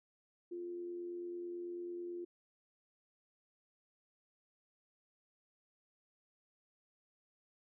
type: tone with amplitude modulation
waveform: sine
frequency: 349.2 Hz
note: F4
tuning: in tune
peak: -39 dBFS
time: 0.51-2.25 s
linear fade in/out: 10 ms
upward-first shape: sine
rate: 89.1 Hz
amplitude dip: 35%
effects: none